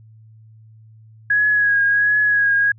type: tone with vibrato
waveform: sine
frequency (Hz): 1661.2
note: G#6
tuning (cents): 0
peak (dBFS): -13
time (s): 1.3-2.72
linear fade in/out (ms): 5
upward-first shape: triangle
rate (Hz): 1.4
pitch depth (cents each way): 38
effects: added 110 Hz sine -43 dBFS peak until 2.78 s